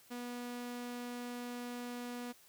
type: tone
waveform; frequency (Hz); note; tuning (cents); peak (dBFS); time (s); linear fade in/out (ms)
sawtooth; 243.3; B3; -26; -37; 0.1-2.33; 20
effects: white hiss -63 dBFS RMS until 2.48 s